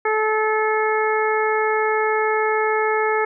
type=harmonic tone; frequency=433.4 Hz; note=A4; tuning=26 cents flat; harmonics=1 / 2 / 3 / 4 / 5; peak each=-20 / -23 / -25 / -26 / -27 dBFS; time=0.05-3.25 s; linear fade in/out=5 ms; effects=none